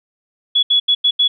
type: tone bursts at uneven times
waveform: sine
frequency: 3386 Hz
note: G#7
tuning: 33 cents sharp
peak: -10 dBFS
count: 5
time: 0.55-0.63 / 0.7-0.8 / 0.88-0.95 / 1.04-1.11 / 1.19-1.28 s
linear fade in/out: 10 ms
effects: none